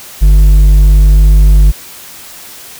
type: tone with hard clipping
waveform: sine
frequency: 49.66 Hz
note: G1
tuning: 23 cents sharp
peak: -3 dBFS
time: 0.21-1.72 s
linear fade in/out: 20 ms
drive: 5 dB
effects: white hiss -31 dBFS RMS until 2.79 s